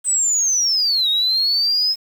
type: linear two-way sweep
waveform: sine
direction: down then up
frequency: 8190 to 3729 to 5170 Hz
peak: -14 dBFS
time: 0.04-1.96 s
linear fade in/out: 50 ms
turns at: 1.09 s
effects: tanh soft clip ceiling -10 dBFS + 7-bit